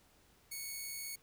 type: tone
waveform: 5% pulse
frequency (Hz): 2217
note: C#7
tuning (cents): 0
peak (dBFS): -31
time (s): 0.51-1.16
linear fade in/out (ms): 10
effects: pink hiss -67 dBFS RMS until 1.22 s